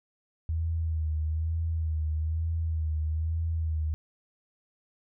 sine tone with vibrato, 79.8 Hz, D#2, 44 cents sharp, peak -26 dBFS, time 0.49-3.94 s, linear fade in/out 0 ms, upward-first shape sine, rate 1.1 Hz, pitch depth 50 cents each way, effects none

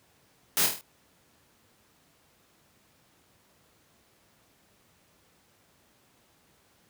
white noise with echo, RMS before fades -25 dBFS, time 0.57-0.66 s, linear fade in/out 0 ms, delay 25 ms, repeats 6, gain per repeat -4 dB, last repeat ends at 0.81 s, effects pink hiss -64 dBFS RMS until 6.89 s + high-pass 80 Hz 12 dB/octave

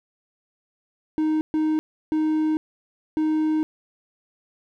triangle tone bursts at uneven times, 311.1 Hz, D#4, in tune, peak -17 dBFS, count 4, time 1.18-1.41 / 1.54-1.79 / 2.12-2.57 / 3.17-3.63 s, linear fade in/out 0 ms, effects none

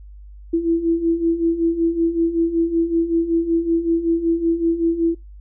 sine beating tone pair, 329.6 / 334.9 Hz, E4 / E4, 0 / +27 cents, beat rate 5.3 Hz, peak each -22 / -17 dBFS, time 0.53-5.15 s, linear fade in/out 10 ms, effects noise-tail reverb RT60 0.2 s tail -26 dB re dry + added 50 Hz sine -37 dBFS peak until 5.4 s

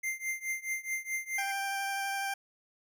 square tone with tremolo, 2093 Hz, C7, in tune, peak -30 dBFS, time 0.03-1.52 s, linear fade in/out 10 ms, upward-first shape triangle, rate 4.7 Hz, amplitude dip 95%
20% pulse tone with vibrato, 788 Hz, G5, 9 cents sharp, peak -27 dBFS, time 1.38-2.34 s, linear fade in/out 5 ms, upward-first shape sine, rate 12 Hz, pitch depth 10 cents each way
effects none

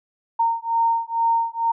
sine beating tone pair, 919 / 921.2 Hz, A#5 / A#5, -25 / -21 cents, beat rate 2.2 Hz, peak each -21 dBFS, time 0.39-1.72 s, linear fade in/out 10 ms, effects none

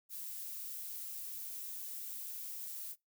violet noise, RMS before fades -44 dBFS, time 0.09-2.96 s, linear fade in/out 50 ms, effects noise-tail reverb RT60 0.2 s tail -24 dB re dry

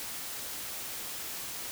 white noise, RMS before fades -39 dBFS, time 0-1.71 s, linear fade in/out 0 ms, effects none

